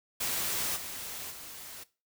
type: noise with level steps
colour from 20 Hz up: white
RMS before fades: -32 / -40 / -45 dBFS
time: 0.2-1.84 s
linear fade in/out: 10 ms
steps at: 0.75 / 1.3 s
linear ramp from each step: 20 ms
effects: noise-tail reverb RT60 0.3 s tail -18 dB re dry